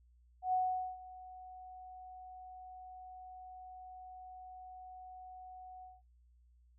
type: tone with ADSR envelope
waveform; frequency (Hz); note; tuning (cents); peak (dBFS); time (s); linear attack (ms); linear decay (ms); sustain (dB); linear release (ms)
sine; 740; F#5; 0; -28; 0.42-6.02; 110; 440; -20; 190
effects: noise-tail reverb RT60 0.2 s tail -24 dB re dry + added 60 Hz sine -63 dBFS peak until 6.78 s